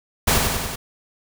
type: noise with echo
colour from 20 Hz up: pink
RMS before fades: -17 dBFS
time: 0.27-0.38 s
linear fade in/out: 10 ms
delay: 95 ms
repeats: 4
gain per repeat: -3 dB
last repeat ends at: 0.76 s
effects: none